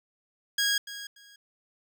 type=tone with echo; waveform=15% pulse; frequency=1642 Hz; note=G#6; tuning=20 cents flat; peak=-17 dBFS; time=0.58-0.78 s; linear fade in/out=5 ms; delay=290 ms; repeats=2; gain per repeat=-14 dB; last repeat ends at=1.36 s; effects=none